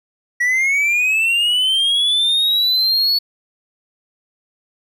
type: linear sweep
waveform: triangle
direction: up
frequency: 1919 to 4435 Hz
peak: -12 dBFS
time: 0.4-3.19 s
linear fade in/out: 10 ms
effects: none